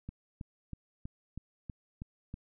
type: click train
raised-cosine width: 5 ms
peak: -28 dBFS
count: 8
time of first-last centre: 0.09-2.341 s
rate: 3.11 Hz
effects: none